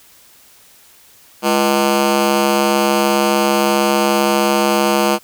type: ring-modulated tone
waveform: 15% pulse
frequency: 277.2 Hz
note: C#4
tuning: in tune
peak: -3 dBFS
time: 1.42-5.19 s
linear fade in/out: 50 ms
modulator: 67.6 Hz
effects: white hiss -47 dBFS RMS until 5.23 s